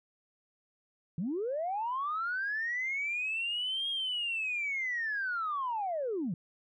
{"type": "linear two-way sweep", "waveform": "sine", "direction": "up then down", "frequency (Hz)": [148.9, 3272, 148.9], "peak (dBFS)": -30, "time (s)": [1.18, 6.34], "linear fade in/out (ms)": 2, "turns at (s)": 3.89, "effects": ["tanh soft clip ceiling -26 dBFS"]}